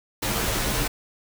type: noise with comb filter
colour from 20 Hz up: pink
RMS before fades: -25 dBFS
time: 0.22-0.88 s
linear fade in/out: 10 ms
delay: 12 ms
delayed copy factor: -1
effects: none